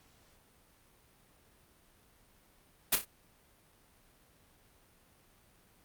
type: noise with echo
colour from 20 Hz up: white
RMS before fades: -25 dBFS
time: 2.92-2.96 s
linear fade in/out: 10 ms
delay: 30 ms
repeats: 3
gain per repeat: -8 dB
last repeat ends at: 3.05 s
effects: pink hiss -65 dBFS RMS until 5.84 s + Opus 48 kbps